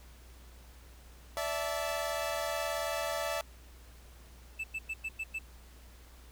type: chord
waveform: sawtooth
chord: D suspended second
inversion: none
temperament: equal with one note detuned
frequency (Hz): 580.6 / 659.3 / 880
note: D5 / E5 / A5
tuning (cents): -20 / 0 / 0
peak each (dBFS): -33 / -31 / -37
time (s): 1.37-3.41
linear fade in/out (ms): 0
type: tone bursts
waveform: triangle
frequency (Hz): 2637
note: E7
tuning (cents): 0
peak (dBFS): -32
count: 6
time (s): 4.59-5.39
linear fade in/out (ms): 10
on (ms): 50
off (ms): 100
effects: added 60 Hz sine -52 dBFS peak until 6.31 s + pink hiss -59 dBFS RMS until 6.31 s